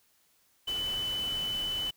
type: tone in noise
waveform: sine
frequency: 3002 Hz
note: F#7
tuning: 24 cents sharp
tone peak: -30 dBFS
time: 0.67-1.91 s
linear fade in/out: 10 ms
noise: pink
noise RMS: -43 dBFS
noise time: 0.67-1.91 s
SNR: +10 dB
effects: white hiss -68 dBFS RMS until 1.96 s